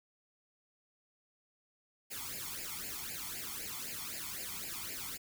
white noise with flanger, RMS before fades -42 dBFS, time 2.1-5.18 s, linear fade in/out 20 ms, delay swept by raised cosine 0.41 to 0.93 ms, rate 3.9 Hz, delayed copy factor +0.85, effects none

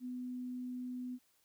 sine tone, 250.2 Hz, B3, 23 cents sharp, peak -39 dBFS, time 0-1.19 s, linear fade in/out 50 ms, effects white hiss -73 dBFS RMS until 1.44 s

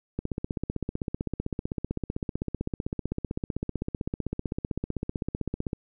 click train, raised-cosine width 3 ms, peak -16 dBFS, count 88, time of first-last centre 0.19-5.731 s, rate 15.7 Hz, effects none

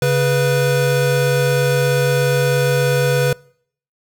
square tone pair together, 138.59 / 492.7 Hz, C#3 / B4, 0 / -4 cents, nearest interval octave + minor seventh, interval 2196 cents, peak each -17 dBFS, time 0.02-3.33 s, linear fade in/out 2 ms, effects noise-tail reverb RT60 0.6 s tail -25 dB re dry

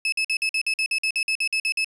35% pulse tone bursts, 2600 Hz, E7, 24 cents flat, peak -19 dBFS, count 15, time 0.05-1.845 s, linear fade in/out 2 ms, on 73 ms, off 50 ms, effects resampled to 24000 Hz

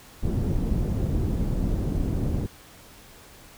pink low-pass noise, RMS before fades -25 dBFS, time 0.22-2.47 s, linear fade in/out 20 ms, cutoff 280 Hz, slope 12 dB/octave, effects pink hiss -49 dBFS RMS until 3.57 s

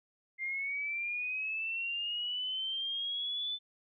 sine linear sweep, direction up, 2093 to 3520 Hz, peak -33 dBFS, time 0.38-3.59 s, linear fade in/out 50 ms, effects none

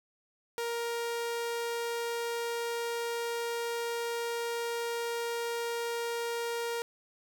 sawtooth tone, 468.6 Hz, A#4, 9 cents sharp, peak -28 dBFS, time 0.58-6.82 s, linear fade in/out 0 ms, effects none

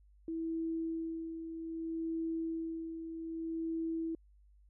sine tone with tremolo, 327 Hz, E4, 14 cents flat, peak -33 dBFS, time 0.28-4.15 s, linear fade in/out 2 ms, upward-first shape sine, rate 0.63 Hz, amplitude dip 55%, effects added 50 Hz sine -60 dBFS peak until 4.69 s

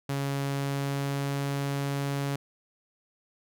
sawtooth tone with pitch glide, 139.1 to 140.15 Hz, C#3 to C#3, +6 to +19 cents, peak -24 dBFS, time 0.09-2.36 s, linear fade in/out 5 ms, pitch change +13 cents, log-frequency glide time 0.49-1.45 s, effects none

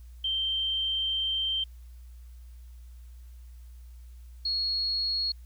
sine tone pair in turn, 3136 / 4319 Hz, G7 / C#8, 0 / -46 cents, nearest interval tritone, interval 554 cents, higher second, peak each -26 dBFS, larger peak neither, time 0.24-1.64 / 4.45-5.32 s, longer first, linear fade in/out 5 ms, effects added 60 Hz sine -44 dBFS peak until 5.45 s + white hiss -66 dBFS RMS until 5.45 s

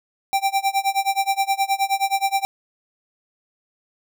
square tone with tremolo, 784 Hz, G5, in tune, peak -16 dBFS, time 0.33-2.45 s, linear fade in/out 0 ms, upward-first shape sine, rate 9.5 Hz, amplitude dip 95%, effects none

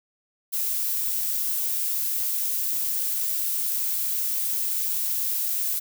violet noise, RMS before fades -26 dBFS, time 0.52-5.8 s, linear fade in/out 20 ms, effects none

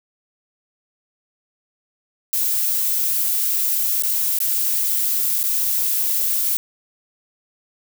violet noise with dropouts, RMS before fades -20 dBFS, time 2.33-6.57 s, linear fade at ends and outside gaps 0 ms, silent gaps 4.023-4.035 / 4.387-4.403 / 5.43-5.438 s, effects none

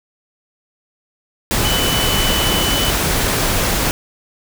sine tone in noise, 2993 Hz, F#7, 19 cents sharp, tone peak -20 dBFS, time 1.65-2.9 s, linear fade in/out 0 ms, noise pink, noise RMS -17 dBFS, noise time 1.51-3.91 s, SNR -6 dB, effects none

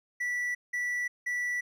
triangle tone bursts, 1959 Hz, B6, 15 cents flat, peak -27 dBFS, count 3, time 0.2-1.61 s, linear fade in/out 10 ms, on 350 ms, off 180 ms, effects none

